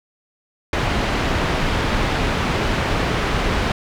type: low-pass noise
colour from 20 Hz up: pink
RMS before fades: -20 dBFS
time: 0.73-3.72 s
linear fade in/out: 2 ms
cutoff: 3100 Hz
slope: 12 dB/octave
effects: none